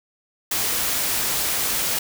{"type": "noise", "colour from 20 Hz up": "white", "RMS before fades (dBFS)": -23, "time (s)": [0.51, 1.99], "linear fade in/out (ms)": 5, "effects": []}